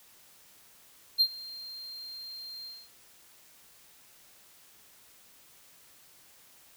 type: tone with ADSR envelope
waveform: triangle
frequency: 4186 Hz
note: C8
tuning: in tune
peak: -17 dBFS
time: 1.18-2.9 s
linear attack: 29 ms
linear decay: 64 ms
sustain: -22 dB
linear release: 240 ms
effects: white hiss -58 dBFS RMS until 6.76 s